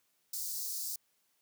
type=high-pass noise; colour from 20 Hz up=white; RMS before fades=-38 dBFS; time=0.33-0.96 s; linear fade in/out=5 ms; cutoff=4400 Hz; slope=48 dB/octave; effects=white hiss -75 dBFS RMS until 1.41 s + high-pass 100 Hz 12 dB/octave